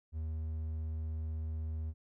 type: tone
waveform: triangle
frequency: 79 Hz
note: D#2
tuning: 27 cents sharp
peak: -33 dBFS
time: 0.12-1.94 s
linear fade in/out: 50 ms
effects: none